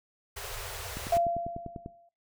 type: band-stop noise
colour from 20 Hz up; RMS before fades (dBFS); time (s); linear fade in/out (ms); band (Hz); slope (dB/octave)
pink; -39; 0.36-1.18; 10; 120 to 390; 96
type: click train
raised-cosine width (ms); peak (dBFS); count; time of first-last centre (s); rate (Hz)
3; -25; 10; 0.97-1.861; 10.1
type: tone with exponential decay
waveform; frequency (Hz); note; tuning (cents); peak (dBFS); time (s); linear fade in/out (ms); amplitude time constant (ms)
sine; 686; F5; -31; -20; 1.12-2.09; 5; 210
effects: noise-tail reverb RT60 0.3 s tail -21 dB re dry